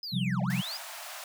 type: linear two-way sweep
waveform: triangle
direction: down then up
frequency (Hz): 5120 to 554.4 to 5120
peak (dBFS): -34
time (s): 0.03-0.77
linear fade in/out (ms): 2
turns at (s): 0.42
type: chord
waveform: sine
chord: C suspended fourth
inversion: none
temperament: equal with one note detuned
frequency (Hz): 130.81 / 174.61 / 193.52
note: C3 / F3 / G3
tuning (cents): 0 / 0 / -22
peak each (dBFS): -31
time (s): 0.12-0.62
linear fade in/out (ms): 20
type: high-pass noise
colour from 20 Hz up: pink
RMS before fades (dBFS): -42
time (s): 0.5-1.24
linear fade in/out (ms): 2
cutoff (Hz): 600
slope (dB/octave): 96
effects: none